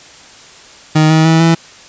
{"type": "tone with pitch steps", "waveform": "30% pulse", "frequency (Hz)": [155.56, 158.74, 161.98, 165.29], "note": ["D#3", "D#3", "E3", "E3"], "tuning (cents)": [0, 35, -30, 5], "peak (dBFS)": -4, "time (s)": [0.95, 1.55], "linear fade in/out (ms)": 10, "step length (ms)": 150, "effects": ["white hiss -38 dBFS RMS until 1.88 s", "resampled to 16000 Hz"]}